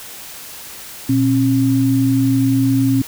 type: tone pair together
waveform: sine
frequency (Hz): 120.5 / 269.2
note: B2 / C4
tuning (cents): -42 / +49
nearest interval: octave + major second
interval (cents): 1391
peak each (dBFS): -17 / -13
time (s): 1.09-3.02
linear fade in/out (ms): 5
effects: white hiss -34 dBFS RMS until 3.07 s